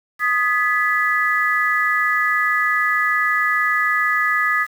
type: chord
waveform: sine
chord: G# minor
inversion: second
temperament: equal with one note detuned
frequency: 1244.5 / 1702 / 1975.5 Hz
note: D#6 / G#6 / B6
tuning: 0 / +42 / 0 cents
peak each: -20 dBFS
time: 0.19-4.67 s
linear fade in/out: 50 ms
effects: 7-bit